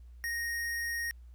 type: tone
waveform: square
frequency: 1864.7 Hz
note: A#6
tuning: in tune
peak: -33 dBFS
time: 0.24-1.11 s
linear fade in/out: 0 ms
effects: added 60 Hz sine -48 dBFS peak until 1.34 s + pink hiss -75 dBFS RMS until 1.34 s